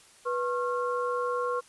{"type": "tone cluster", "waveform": "sine", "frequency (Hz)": [490.6, 1084, 1380], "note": ["B4", "C#6", "F6"], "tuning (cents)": [-12, -39, -21], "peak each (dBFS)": [-29, -31, -36], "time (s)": [0.25, 1.61], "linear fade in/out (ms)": 20, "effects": ["white hiss -56 dBFS RMS until 1.68 s", "resampled to 24000 Hz"]}